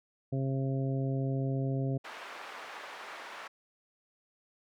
harmonic tone, 134.4 Hz, C3, 47 cents sharp, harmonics 1 / 2 / 3 / 4 / 5, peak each -30 / -36 / -40 / -42 / -44 dBFS, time 0.32-1.98 s, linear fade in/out 10 ms
white band-pass noise, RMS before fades -45 dBFS, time 2.04-3.48 s, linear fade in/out 10 ms, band 570 to 1700 Hz, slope 12 dB/octave
effects none

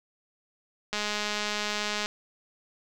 click train, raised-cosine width 0.2 ms, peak -13 dBFS, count 237, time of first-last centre 0.93-2.059 s, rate 209 Hz, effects 8-bit

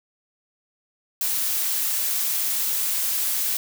blue noise, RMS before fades -24 dBFS, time 1.21-3.57 s, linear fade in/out 2 ms, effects none

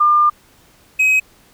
sine / triangle tone pair in turn, 1200 / 2536 Hz, D6 / D#7, +37 / +32 cents, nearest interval octave + minor second, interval 1295 cents, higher second, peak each -9 dBFS, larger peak neither, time 0-0.3 / 0.99-1.2 s, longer first, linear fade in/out 10 ms, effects pink hiss -51 dBFS RMS until 1.53 s

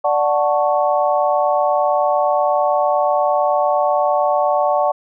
sine chord, D major seventh, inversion none, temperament equal, 587.3 / 740 / 880 / 1108.7 Hz, D5 / F#5 / A5 / C#6, 0 / 0 / 0 / 0 cents, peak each -17 / -18 / -21 / -22 dBFS, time 0.04-4.92 s, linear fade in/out 10 ms, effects none

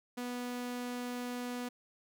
sawtooth tone, 245.6 Hz, B3, 9 cents flat, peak -33 dBFS, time 0.17-1.69 s, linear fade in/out 10 ms, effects none

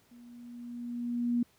sine tone with level ramp, 239.8 Hz, A#3, 49 cents sharp, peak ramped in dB -51 to -24 dBFS, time 0.11-1.43 s, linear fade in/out 5 ms, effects pink hiss -66 dBFS RMS until 1.58 s + high-pass 60 Hz 12 dB/octave

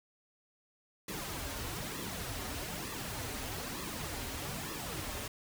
pink noise with flanger, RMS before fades -40 dBFS, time 1.08-5.28 s, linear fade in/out 5 ms, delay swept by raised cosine 1.3 to 6.1 ms, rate 1.1 Hz, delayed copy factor -0.7, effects none

